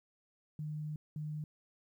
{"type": "tone bursts at uneven times", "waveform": "sine", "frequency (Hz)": 152, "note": "D#3", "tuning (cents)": -40, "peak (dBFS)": -37, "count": 2, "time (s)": [[0.59, 0.96], [1.16, 1.44]], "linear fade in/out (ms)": 2, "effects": ["12-bit"]}